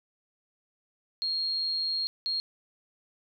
sine tone bursts at uneven times, 4254 Hz, C8, 28 cents sharp, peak -27 dBFS, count 2, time 1.22-2.07 / 2.26-2.4 s, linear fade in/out 0 ms, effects none

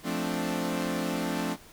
sawtooth chord, D minor seventh, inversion first, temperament equal, 174.61 / 220 / 261.6 / 293.7 Hz, F3 / A3 / C4 / D4, 0 / 0 / 0 / 0 cents, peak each -30 dBFS, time 0.03-1.57 s, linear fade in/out 50 ms, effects pink hiss -52 dBFS RMS until 1.72 s

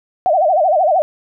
sine tone with vibrato, 678 Hz, E5, 49 cents sharp, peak -10 dBFS, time 0.26-1.02 s, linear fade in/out 0 ms, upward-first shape sine, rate 13 Hz, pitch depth 220 cents each way, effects none

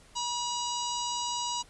harmonic tone, 965 Hz, B5, 40 cents flat, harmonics 1 / 3 / 4 / 5 / 6 / 7 / 8, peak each -33 / -38 / -39 / -40 / -41 / -41 / -42 dBFS, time 0.15-1.63 s, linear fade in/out 20 ms, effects pink hiss -57 dBFS RMS until 1.69 s + resampled to 24000 Hz

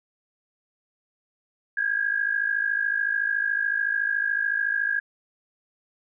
sine tone pair together, 1607.4 / 1661.2 Hz, G6 / G#6, +43 / 0 cents, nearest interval minor second, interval 57 cents, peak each -25 dBFS, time 1.77-5 s, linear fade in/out 5 ms, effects none

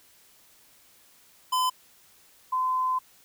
square / sine tone pair in turn, 1017 / 1024.7 Hz, C6 / C6, -50 / -36 cents, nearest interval unison, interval 14 cents, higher second, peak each -23 dBFS, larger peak neither, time 1.52-1.7 / 2.52-2.99 s, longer second, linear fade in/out 10 ms, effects white hiss -58 dBFS RMS until 3.24 s

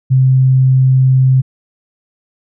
sine tone, 130.81 Hz, C3, in tune, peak -6 dBFS, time 0.1-1.42 s, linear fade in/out 20 ms, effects none

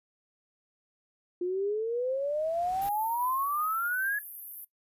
sine exponential sweep, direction up, 350 to 1704 Hz, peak -27 dBFS, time 1.41-4.19 s, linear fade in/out 5 ms
pink noise with exponential growth, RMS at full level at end -44 dBFS, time 1.87-2.89 s, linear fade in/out 2 ms, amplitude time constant 220 ms
pink high-pass noise, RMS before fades -40 dBFS, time 2.81-4.65 s, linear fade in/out 10 ms, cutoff 11000 Hz, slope 96 dB/octave
effects noise-tail reverb RT60 0.1 s tail -18 dB re dry + resampled to 32000 Hz

